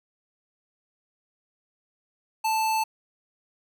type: tone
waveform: square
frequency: 880 Hz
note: A5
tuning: in tune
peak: -23 dBFS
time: 2.44-2.84 s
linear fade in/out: 10 ms
effects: none